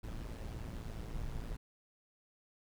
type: noise with amplitude modulation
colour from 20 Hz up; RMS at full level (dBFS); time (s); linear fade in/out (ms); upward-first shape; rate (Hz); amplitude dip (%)
brown; -39; 0.03-1.57; 10; sine; 113; 65
effects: none